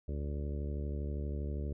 harmonic tone, 72.5 Hz, D2, 22 cents flat, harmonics 1 / 2 / 3 / 4 / 5 / 6 / 7 / 8, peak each -35 / -43 / -46 / -49 / -48 / -49 / -55 / -53 dBFS, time 0.08-1.73 s, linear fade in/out 5 ms, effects none

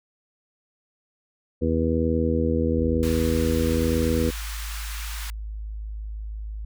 harmonic tone, 81 Hz, E2, 30 cents flat, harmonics 1 / 2 / 3 / 4 / 5 / 6, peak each -25 / -30 / -25 / -28 / -31 / -26 dBFS, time 1.61-4.31 s, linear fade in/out 20 ms
sine tone, 53 Hz, G#1, 36 cents sharp, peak -30 dBFS, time 2.78-6.65 s, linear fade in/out 5 ms
pink high-pass noise, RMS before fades -37 dBFS, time 3.03-5.3 s, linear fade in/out 0 ms, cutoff 1100 Hz, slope 24 dB/octave
effects none

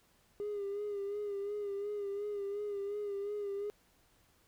triangle tone with vibrato, 406.8 Hz, G#4, 36 cents flat, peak -32 dBFS, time 0.4-3.7 s, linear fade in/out 0 ms, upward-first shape sine, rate 2.8 Hz, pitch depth 44 cents each way, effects tanh soft clip ceiling -32 dBFS + pink hiss -69 dBFS RMS until 4.47 s

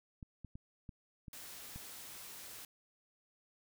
clicks, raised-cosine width 5 ms, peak -35 dBFS, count 6, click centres 0.228 / 0.447 / 0.555 / 0.892 / 1.282 / 1.76 s
white noise, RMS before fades -50 dBFS, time 1.33-2.65 s, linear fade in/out 2 ms
effects none

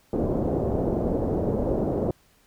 white low-pass noise, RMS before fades -25 dBFS, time 0.13-2.11 s, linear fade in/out 2 ms, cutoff 550 Hz, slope 24 dB/octave, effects pink hiss -61 dBFS RMS until 2.46 s

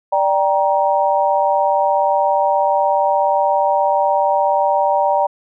sine chord, G minor, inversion second, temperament just, 588 / 784 / 940.8 Hz, D5 / G5 / Bb5, +2 / 0 / +16 cents, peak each -17 dBFS, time 0.12-5.27 s, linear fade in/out 10 ms, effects none

